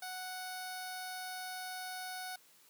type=tone with notch filter; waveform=10% pulse; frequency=740 Hz; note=F#5; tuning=in tune; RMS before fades=-43 dBFS; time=0.02-2.36 s; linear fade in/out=5 ms; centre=2700 Hz; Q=1.1; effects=white hiss -64 dBFS RMS until 2.69 s + high-pass 150 Hz 12 dB/octave